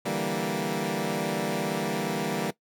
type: chord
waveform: 15% pulse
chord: E half-diminished seventh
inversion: third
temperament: equal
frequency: 146.83 / 164.81 / 196 / 233.1 Hz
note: D3 / E3 / G3 / Bb3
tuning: 0 / 0 / 0 / 0 cents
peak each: -29 / -27 / -25 / -25 dBFS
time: 0.05-2.51 s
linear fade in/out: 10 ms
effects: noise-tail reverb RT60 0.1 s tail -18 dB re dry